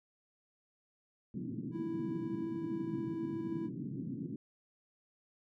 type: band-pass noise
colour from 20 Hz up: white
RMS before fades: -41 dBFS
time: 1.34-4.36 s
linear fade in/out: 2 ms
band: 120 to 320 Hz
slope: 48 dB/octave
type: tone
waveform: triangle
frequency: 329.6 Hz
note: E4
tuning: in tune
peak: -35 dBFS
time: 1.71-3.7 s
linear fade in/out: 50 ms
effects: none